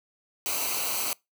white noise with comb filter, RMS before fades -29 dBFS, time 0.46-1.13 s, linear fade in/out 0 ms, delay 0.57 ms, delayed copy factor -0.7, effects noise-tail reverb RT60 0.2 s tail -24 dB re dry

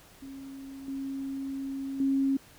sine tone with level steps, 271.6 Hz, C#4, 35 cents flat, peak -40 / -32 / -23 dBFS, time 0.22-2.37 s, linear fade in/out 5 ms, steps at 0.88 / 2 s, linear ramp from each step 2 ms, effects pink hiss -55 dBFS RMS until 2.58 s

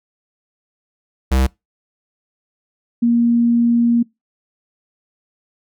square / sine tone pair in turn, 65.41 / 235.7 Hz, C2 / A#3, 0 / +19 cents, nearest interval octave + minor seventh, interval 2219 cents, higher second, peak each -13 / -11 dBFS, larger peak second, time 1.31-1.47 / 3.02-4.03 s, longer second, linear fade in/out 10 ms, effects noise-tail reverb RT60 0.2 s tail -24 dB re dry

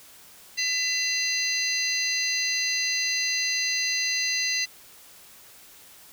sine tone cluster, 2003 / 2721 / 4098 / 4794 / 6170 Hz, B6 / F7 / C8 / D8 / G8, +24 / -46 / -37 / +35 / -28 cents, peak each -30 dBFS, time 0.57-4.66 s, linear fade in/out 20 ms, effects white hiss -50 dBFS RMS until 6.12 s

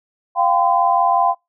sine chord, F suspended second, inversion none, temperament equal with one note detuned, 698.5 / 784 / 1020.2 Hz, F5 / G5 / C6, 0 / 0 / -44 cents, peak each -17 dBFS, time 0.35-1.35 s, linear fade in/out 50 ms, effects noise-tail reverb RT60 0.2 s tail -25 dB re dry

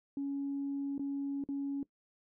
sine tone with dropouts, 279.1 Hz, C#4, 12 cents sharp, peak -32 dBFS, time 0.17-1.83 s, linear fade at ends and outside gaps 2 ms, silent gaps 0.98-0.994 / 1.439-1.488 s, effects noise-tail reverb RT60 0.1 s tail -20 dB re dry + tanh soft clip ceiling -29 dBFS

